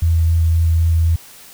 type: tone with vibrato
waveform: sine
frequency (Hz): 82.41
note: E2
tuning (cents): 0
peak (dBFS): -11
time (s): 0.02-1.16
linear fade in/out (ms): 5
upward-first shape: square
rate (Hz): 3.9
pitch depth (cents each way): 9
effects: white hiss -41 dBFS RMS until 1.53 s